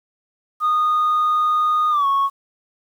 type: tone with pitch glide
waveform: sine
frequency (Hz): 1232 to 1103.9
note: D#6 to C#6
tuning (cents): -17 to -8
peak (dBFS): -13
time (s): 0.6-2.3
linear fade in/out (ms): 50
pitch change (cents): -191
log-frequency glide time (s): 1.9-2.06
effects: tanh soft clip ceiling -13 dBFS + 8-bit